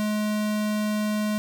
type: tone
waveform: square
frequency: 211.6 Hz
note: G#3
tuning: 33 cents sharp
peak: -24 dBFS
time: 0-1.38 s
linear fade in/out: 0 ms
effects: 9-bit